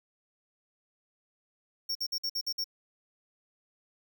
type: tone bursts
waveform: square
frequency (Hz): 5500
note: F8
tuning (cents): -27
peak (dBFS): -30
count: 7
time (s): 1.89-2.643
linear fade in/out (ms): 10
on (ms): 63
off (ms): 52
effects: 10-bit